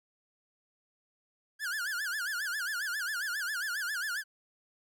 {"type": "tone with vibrato", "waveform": "45% pulse", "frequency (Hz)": 1568, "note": "G6", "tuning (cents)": 0, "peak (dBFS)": -32, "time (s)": [1.59, 4.24], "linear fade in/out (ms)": 50, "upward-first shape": "sine", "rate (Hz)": 7.4, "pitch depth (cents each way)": 200, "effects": []}